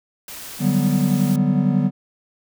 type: noise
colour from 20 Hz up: white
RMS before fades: -35 dBFS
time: 0.28-1.36 s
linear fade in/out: 2 ms
type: chord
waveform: triangle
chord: G major seventh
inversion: second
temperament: equal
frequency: 146.83 / 185 / 196 / 246.9 Hz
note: D3 / F#3 / G3 / B3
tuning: 0 / 0 / 0 / 0 cents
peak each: -19 dBFS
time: 0.59-1.91 s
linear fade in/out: 50 ms
effects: none